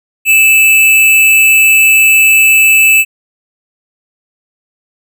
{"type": "tone with amplitude modulation", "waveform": "square", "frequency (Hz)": 2629, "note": "E7", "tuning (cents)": -5, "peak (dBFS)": -3, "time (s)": [0.25, 3.05], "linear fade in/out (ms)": 50, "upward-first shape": "sine", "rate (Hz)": 291, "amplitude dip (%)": 35, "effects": []}